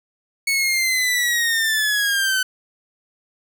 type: linear sweep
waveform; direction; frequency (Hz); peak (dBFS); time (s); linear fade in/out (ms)
sawtooth; down; 2217 to 1509; -14; 0.47-2.43; 5
effects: none